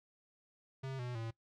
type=tone with pitch steps; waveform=square; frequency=133.6 / 123.22 / 113.65 Hz; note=C3 / B2 / A#2; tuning=+36 / -4 / -43 cents; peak=-40 dBFS; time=0.83-1.31 s; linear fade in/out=10 ms; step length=160 ms; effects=noise-tail reverb RT60 0.1 s tail -20 dB re dry + low-pass 5000 Hz 12 dB/octave